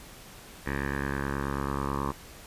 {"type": "tone with low-pass filter sweep", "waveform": "10% pulse", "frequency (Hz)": 69.3, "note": "C#2", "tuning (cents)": 0, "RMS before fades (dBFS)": -31, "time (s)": [0.66, 2.12], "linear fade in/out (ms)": 5, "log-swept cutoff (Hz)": [1900, 1100], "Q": 4.3, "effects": ["pink hiss -48 dBFS RMS until 2.46 s", "resampled to 32000 Hz"]}